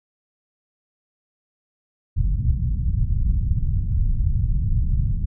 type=low-pass noise; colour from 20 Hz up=pink; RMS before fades=-20 dBFS; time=2.16-5.26 s; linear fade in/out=20 ms; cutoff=130 Hz; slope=24 dB/octave; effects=none